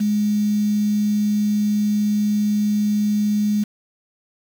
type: tone with quantisation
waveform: sine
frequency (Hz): 208.8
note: G#3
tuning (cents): +10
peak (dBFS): -16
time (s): 0-3.64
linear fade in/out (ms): 10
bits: 6
effects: none